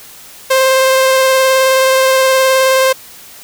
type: tone with vibrato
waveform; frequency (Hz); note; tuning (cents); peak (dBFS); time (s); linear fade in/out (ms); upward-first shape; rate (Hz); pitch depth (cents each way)
sawtooth; 526; C5; +9; -4; 0.5-2.93; 10; triangle; 19; 15
effects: white hiss -36 dBFS RMS until 3.43 s